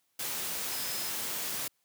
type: tone in noise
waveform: sine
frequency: 5100 Hz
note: D#8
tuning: 42 cents sharp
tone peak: -41 dBFS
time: 0.71-1.1 s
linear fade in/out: 5 ms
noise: white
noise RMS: -35 dBFS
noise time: 0.19-1.68 s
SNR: -9 dB
effects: white hiss -75 dBFS RMS until 1.84 s + high-pass 100 Hz 12 dB/octave